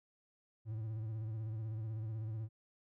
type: tone with vibrato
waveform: triangle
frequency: 110 Hz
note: A2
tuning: in tune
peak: -36 dBFS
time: 0.65-2.49 s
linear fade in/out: 50 ms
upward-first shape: sine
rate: 16 Hz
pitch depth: 58 cents each way
effects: none